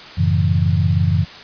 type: chord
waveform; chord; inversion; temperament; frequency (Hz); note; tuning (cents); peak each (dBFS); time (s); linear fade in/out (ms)
sine; F# minor seventh; none; equal; 92.5 / 110 / 138.59 / 164.81; F#2 / A2 / C#3 / E3; 0 / 0 / 0 / 0; -16 / -21 / -20 / -19; 0.17-1.25; 20
effects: white hiss -36 dBFS RMS until 1.43 s + resampled to 11025 Hz

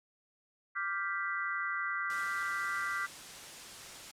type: chord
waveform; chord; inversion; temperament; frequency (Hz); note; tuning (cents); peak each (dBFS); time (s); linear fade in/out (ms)
sine; G dominant seventh; second; equal; 1174.7 / 1396.9 / 1568 / 1975.5; D6 / F6 / G6 / B6; 0 / 0 / 0 / 0; -38; 0.75-3.07; 20
type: noise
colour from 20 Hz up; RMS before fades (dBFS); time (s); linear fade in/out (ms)
white; -47; 2.1-4.11; 0
effects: low-pass 9000 Hz 12 dB/octave + Opus 48 kbps

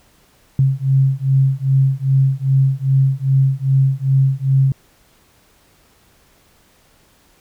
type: beating tone pair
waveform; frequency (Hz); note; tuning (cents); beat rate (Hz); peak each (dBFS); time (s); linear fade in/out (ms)
sine; 133.5 / 136; C3 / C#3; +35 / -33; 2.5; -15; 0.59-4.72; 2
effects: pink hiss -54 dBFS RMS until 7.4 s

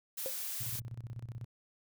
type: noise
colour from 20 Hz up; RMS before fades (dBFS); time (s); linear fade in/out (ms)
blue; -39; 0.17-0.8; 10
type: tone with exponential decay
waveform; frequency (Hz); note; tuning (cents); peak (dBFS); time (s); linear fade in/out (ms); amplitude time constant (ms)
sine; 526; C5; +9; -32; 0.26-0.35; 0; 18
type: tone with tremolo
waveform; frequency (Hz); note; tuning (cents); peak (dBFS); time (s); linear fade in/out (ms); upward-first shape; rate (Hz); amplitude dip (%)
sine; 116.54; A#2; 0; -38; 0.6-1.45; 10; square; 16; 80
effects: none

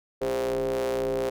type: ring-modulated tone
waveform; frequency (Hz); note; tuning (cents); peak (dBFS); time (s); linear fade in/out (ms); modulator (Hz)
45% pulse; 61.74; B1; 0; -22; 0.21-1.3; 10; 462
effects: none

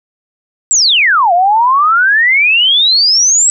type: exponential two-way sweep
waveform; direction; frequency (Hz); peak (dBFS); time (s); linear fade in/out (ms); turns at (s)
sine; down then up; 7930 to 679 to 7930; -6; 0.71-3.5; 0; 1.33
effects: none

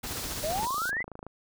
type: noise with tremolo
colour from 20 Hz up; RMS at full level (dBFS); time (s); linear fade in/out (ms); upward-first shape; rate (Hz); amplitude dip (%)
pink; -35; 0.03-0.66; 10; sine; 15; 50
type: high-pass noise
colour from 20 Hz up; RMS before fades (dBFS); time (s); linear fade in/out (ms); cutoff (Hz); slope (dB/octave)
pink; -39; 0.05-0.91; 20; 3500; 48
type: exponential sweep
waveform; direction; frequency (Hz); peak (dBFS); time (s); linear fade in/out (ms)
sine; up; 581 to 2096; -28; 0.43-1.03; 10
type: click train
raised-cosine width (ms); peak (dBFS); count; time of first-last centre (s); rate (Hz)
1; -27; 21; 0.52-1.266; 26.8
effects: none

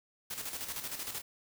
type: noise with tremolo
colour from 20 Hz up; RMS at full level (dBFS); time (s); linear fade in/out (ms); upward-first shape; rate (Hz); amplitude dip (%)
white; -38; 0.3-1.22; 10; square; 13; 55
effects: none

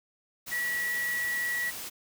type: tone in noise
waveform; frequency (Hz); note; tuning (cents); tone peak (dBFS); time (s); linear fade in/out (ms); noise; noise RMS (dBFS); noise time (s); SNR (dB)
sine; 1935; B6; -36; -28; 0.51-1.71; 20; white; -39; 0.46-1.9; +8
effects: none

